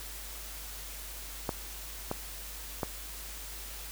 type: clicks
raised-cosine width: 1 ms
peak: -16 / -17 / -16 dBFS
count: 3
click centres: 1.492 / 2.114 / 2.832 s
effects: added 50 Hz sine -45 dBFS peak until 3.91 s + white hiss -44 dBFS RMS until 3.91 s